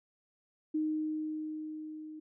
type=tone with level ramp; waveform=sine; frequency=309.7 Hz; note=D#4; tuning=8 cents flat; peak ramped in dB=-28 to -43 dBFS; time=0.74-2.2 s; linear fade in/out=10 ms; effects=none